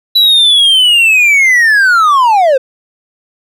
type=linear sweep; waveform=triangle; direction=down; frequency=3967 to 501 Hz; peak=-3 dBFS; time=0.15-2.58 s; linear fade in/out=10 ms; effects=none